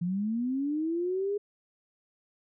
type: linear sweep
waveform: sine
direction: up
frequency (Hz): 168.2 to 415.3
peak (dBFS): -27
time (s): 0.01-1.38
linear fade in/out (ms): 10
effects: none